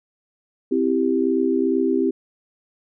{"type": "chord", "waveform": "sine", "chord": "C major", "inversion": "none", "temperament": "equal", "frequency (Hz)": [261.6, 329.6, 392], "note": ["C4", "E4", "G4"], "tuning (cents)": [0, 0, 0], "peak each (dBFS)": [-21, -22, -21], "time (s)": [0.71, 2.11], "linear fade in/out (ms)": 10, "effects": []}